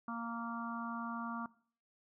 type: harmonic tone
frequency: 232.2 Hz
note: A#3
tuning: 7 cents flat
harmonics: 1 / 3 / 4 / 5 / 6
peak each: -41 / -50 / -47 / -43 / -48 dBFS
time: 0.08-1.46 s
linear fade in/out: 2 ms
effects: noise-tail reverb RT60 0.5 s tail -20 dB re dry